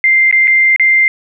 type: tone with dropouts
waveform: sine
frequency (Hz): 2093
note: C7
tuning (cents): 0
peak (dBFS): -6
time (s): 0.04-1.08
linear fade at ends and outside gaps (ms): 1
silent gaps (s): 0.312-0.326 / 0.473-0.478 / 0.762-0.797
effects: none

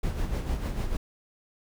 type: noise with tremolo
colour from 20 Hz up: brown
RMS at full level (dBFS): -27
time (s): 0.03-0.97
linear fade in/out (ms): 5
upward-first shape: sine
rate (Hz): 6.7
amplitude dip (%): 55
effects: none

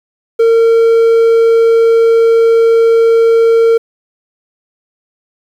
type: tone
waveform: triangle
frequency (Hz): 457.2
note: A#4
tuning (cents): -34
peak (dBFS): -3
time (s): 0.39-3.78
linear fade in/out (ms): 10
effects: 7-bit

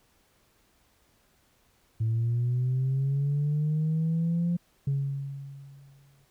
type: linear sweep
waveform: sine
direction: up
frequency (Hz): 110.3 to 174.61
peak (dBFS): -22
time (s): 2-4.57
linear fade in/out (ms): 10
type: tone with exponential decay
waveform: sine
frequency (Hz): 138.59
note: C#3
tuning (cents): 0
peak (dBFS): -21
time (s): 4.87-6.25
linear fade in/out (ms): 5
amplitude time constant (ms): 300
effects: tanh soft clip ceiling -21 dBFS + pink hiss -66 dBFS RMS until 6.3 s

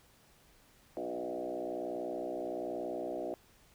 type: tone with frequency modulation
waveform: sine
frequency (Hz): 490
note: B4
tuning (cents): -14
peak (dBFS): -35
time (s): 0.97-3.34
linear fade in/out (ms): 0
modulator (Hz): 61.2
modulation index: 3.4
effects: pink hiss -64 dBFS RMS until 3.74 s

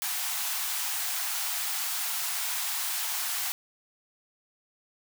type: high-pass noise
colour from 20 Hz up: white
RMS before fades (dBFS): -31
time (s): 0.02-3.52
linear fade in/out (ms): 0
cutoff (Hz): 680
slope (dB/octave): 96
effects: none

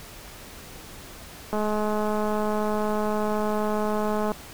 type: click train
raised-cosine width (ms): 1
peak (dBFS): -14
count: 592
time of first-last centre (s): 1.53-4.318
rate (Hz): 212
effects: pink hiss -43 dBFS RMS until 4.53 s

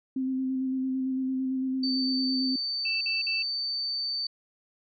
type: tone with vibrato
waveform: sine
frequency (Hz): 261.6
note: C4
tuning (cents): 0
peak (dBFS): -26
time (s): 0.16-2.56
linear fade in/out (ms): 5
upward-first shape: square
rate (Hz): 8.9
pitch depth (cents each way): 14
type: tone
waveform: sine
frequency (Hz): 4567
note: D8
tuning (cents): -49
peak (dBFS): -28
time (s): 1.83-4.27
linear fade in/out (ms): 5
type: tone bursts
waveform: sine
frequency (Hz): 2654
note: E7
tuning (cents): +11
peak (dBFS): -28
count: 3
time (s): 2.85-3.426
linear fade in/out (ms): 5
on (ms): 160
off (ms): 48
effects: none

